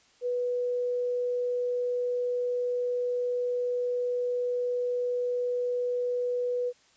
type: tone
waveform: sine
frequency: 491.4 Hz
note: B4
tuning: 9 cents flat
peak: -26 dBFS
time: 0.21-6.73 s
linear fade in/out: 50 ms
effects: white hiss -62 dBFS RMS until 6.96 s + resampled to 16000 Hz